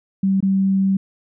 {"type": "tone with dropouts", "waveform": "sine", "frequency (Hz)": 193.2, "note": "G3", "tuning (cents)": -25, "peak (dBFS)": -14, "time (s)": [0.23, 0.97], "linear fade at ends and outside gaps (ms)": 5, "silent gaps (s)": [0.405, 0.426], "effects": []}